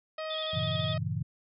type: harmonic tone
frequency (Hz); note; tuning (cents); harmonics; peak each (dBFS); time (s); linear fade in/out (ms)
629; D#5; +19; 1 / 2 / 3 / 4 / 5 / 6 / 7 / 8; -35 / -41 / -45 / -47 / -49 / -51 / -52 / -53; 0.18-0.98; 5
type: tone with vibrato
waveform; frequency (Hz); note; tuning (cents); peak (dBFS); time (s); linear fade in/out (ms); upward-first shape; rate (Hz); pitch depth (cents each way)
sine; 3400; G#7; +40; -34; 0.3-0.94; 5; square; 12; 62
type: chord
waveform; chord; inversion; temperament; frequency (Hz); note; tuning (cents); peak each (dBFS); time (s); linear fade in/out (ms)
sine; G diminished seventh; none; equal; 98 / 116.54 / 138.59 / 164.81; G2 / Bb2 / Db3 / Fb3; 0 / 0 / 0 / 0; -35; 0.53-1.23; 10
effects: none